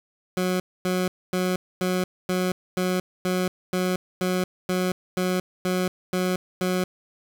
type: tone bursts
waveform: 20% pulse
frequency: 183 Hz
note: F#3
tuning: 19 cents flat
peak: -17 dBFS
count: 14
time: 0.37-6.84 s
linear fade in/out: 2 ms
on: 230 ms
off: 250 ms
effects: none